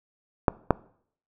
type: clicks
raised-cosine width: 1 ms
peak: -3 dBFS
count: 2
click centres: 0.482 / 0.707 s
effects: noise-tail reverb RT60 0.6 s tail -22 dB re dry